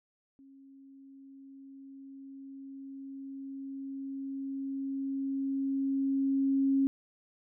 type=tone with level ramp; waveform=sine; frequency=272 Hz; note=C#4; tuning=33 cents flat; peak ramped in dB=-53 to -23 dBFS; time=0.39-6.87 s; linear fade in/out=0 ms; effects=none